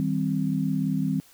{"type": "chord", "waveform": "sine", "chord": "C minor", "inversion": "first", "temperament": "equal with one note detuned", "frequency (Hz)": [158.1, 196, 261.6], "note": ["Eb3", "G3", "C4"], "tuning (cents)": [28, 0, 0], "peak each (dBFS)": -27, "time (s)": [0, 1.2], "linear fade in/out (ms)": 0, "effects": ["white hiss -55 dBFS RMS until 1.33 s"]}